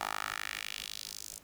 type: tone with high-pass filter sweep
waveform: 10% pulse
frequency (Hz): 51.91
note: G#1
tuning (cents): 0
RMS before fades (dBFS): -40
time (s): 0.01-1.39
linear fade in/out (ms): 0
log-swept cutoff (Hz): 910 to 7500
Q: 1.9
effects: pink hiss -60 dBFS RMS until 1.43 s